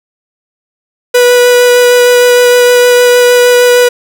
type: tone with vibrato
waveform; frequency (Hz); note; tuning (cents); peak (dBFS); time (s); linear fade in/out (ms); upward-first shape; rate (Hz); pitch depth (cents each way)
45% pulse; 490.5; B4; -12; -3; 1.14-3.89; 10; sine; 6.5; 9
effects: none